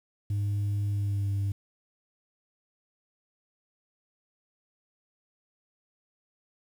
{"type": "tone with pitch glide", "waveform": "sine", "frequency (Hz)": [101.9, 99.52], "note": ["G#2", "G2"], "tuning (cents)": [-32, 27], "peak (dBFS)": -23, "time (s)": [0.3, 1.52], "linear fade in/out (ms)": 5, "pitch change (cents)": -41, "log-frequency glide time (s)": [0.9, 1.3], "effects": ["tanh soft clip ceiling -25 dBFS", "9-bit"]}